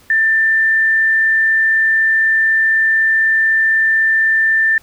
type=tone; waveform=sine; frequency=1782 Hz; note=A6; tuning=22 cents sharp; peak=-10 dBFS; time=0.1-4.78 s; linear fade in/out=2 ms; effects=pink hiss -48 dBFS RMS until 4.82 s